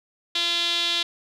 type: tone with band-pass filter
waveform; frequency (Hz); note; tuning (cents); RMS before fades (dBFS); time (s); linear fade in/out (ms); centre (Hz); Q
sawtooth; 342.7; F4; -33; -24; 0.35-1.03; 5; 3600; 5.4
effects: none